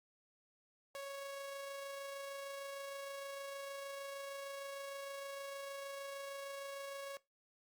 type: tone with amplitude modulation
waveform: sawtooth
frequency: 554.4 Hz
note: C#5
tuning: in tune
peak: -39 dBFS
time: 0.95-7.17 s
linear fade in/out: 0 ms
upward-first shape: sine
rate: 26.5 Hz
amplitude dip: 25%
effects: noise-tail reverb RT60 0.2 s tail -20 dB re dry + Opus 48 kbps